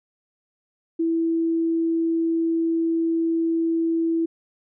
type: tone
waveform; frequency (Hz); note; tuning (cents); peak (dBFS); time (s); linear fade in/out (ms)
sine; 329.6; E4; 0; -19; 0.99-4.26; 10
effects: none